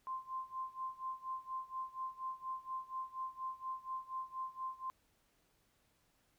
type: tone with tremolo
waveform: sine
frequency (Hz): 1045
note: C6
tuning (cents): -2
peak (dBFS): -37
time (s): 0.07-4.9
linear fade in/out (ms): 0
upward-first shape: sine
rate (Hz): 4.2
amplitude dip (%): 90
effects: pink hiss -75 dBFS RMS until 6.38 s